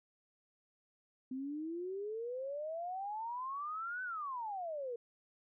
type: exponential two-way sweep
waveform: sine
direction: up then down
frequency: 254.2 to 1528 to 461.6 Hz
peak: -38 dBFS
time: 1.31-4.96 s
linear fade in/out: 5 ms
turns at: 4.03 s
effects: none